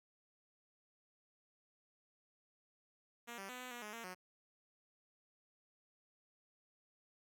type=tone with pitch steps; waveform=5% pulse; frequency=236.7 / 195.1 / 250.4 / 251.8 / 240.9 / 210.7 / 230.8 / 183.2 Hz; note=A#3 / G3 / B3 / B3 / B3 / G#3 / A#3 / F#3; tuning=+27 / -8 / +24 / +34 / -43 / +25 / -17 / -17 cents; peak=-35 dBFS; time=3.27-4.15 s; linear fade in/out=20 ms; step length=110 ms; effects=none